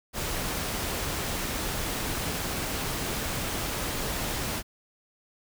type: noise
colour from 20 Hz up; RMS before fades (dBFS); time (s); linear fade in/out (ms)
pink; -31; 0.13-4.63; 50
effects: none